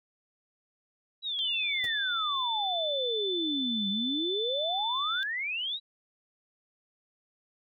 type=exponential two-way sweep; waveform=sine; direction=down then up; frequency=3951 to 192.6 to 3951 Hz; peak=-30 dBFS; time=1.22-5.8 s; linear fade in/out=50 ms; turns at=3.89 s
type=tone; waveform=sine; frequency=3520 Hz; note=A7; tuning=in tune; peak=-30 dBFS; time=1.39-5.23 s; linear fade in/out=0 ms
type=noise with exponential decay; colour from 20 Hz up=pink; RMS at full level=-39 dBFS; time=1.84-1.91 s; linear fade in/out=0 ms; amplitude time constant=15 ms
effects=none